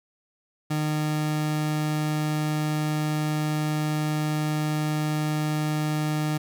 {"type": "tone", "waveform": "30% pulse", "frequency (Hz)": 152.5, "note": "D#3", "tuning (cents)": -34, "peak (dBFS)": -21, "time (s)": [0.7, 6.38], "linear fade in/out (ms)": 10, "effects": []}